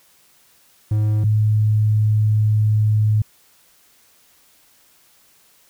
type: tone pair in turn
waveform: triangle / sine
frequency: 106.7 / 107.14 Hz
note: G#2 / A2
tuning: +47 / -46 cents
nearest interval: unison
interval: 7 cents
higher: second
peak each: -13 / -13 dBFS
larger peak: neither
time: 0.91-1.24 / 1.24-3.22 s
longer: second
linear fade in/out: 5 ms
effects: white hiss -55 dBFS RMS until 5.69 s